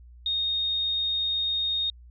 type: tone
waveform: sine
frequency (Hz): 3706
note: A#7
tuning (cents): -11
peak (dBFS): -24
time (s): 0.26-1.9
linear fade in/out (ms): 2
effects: added 60 Hz sine -46 dBFS peak until 2.1 s